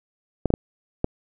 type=clicks; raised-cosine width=2 ms; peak=-7 dBFS; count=4; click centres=0.457 / 0.504 / 0.539 / 1.044 s; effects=none